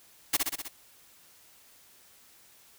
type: noise with echo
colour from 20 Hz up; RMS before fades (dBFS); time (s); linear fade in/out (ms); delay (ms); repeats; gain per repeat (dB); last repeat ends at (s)
white; -24; 0.33-0.37; 10; 63; 5; -3; 0.685
effects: white hiss -58 dBFS RMS until 2.78 s